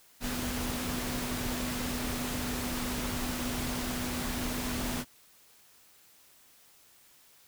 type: tone in noise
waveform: sine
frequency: 246.9 Hz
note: B3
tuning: in tune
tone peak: -36 dBFS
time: 0.2-5.05 s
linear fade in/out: 50 ms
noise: pink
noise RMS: -35 dBFS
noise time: 0.2-5.05 s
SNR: -4 dB
effects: white hiss -60 dBFS RMS until 7.47 s